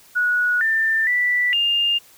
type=tone with pitch steps; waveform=sine; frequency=1462 / 1787 / 1968 / 2811 Hz; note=F#6 / A6 / B6 / F7; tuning=-21 / +26 / -7 / +11 cents; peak=-16 dBFS; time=0.15-1.99 s; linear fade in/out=20 ms; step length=460 ms; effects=white hiss -50 dBFS RMS until 2.17 s